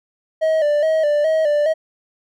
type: tone with vibrato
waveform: triangle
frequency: 612 Hz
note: D#5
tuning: 29 cents flat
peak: -12 dBFS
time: 0.41-1.74 s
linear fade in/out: 20 ms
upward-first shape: square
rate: 2.4 Hz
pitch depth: 65 cents each way
effects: none